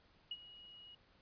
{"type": "tone with ADSR envelope", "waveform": "sine", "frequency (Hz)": 2897, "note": "F#7", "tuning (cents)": -37, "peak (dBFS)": -38, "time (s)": [0.31, 0.95], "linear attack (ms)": 4, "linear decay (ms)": 44, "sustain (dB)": -16, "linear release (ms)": 4, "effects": ["pink hiss -69 dBFS RMS until 1.21 s", "resampled to 11025 Hz"]}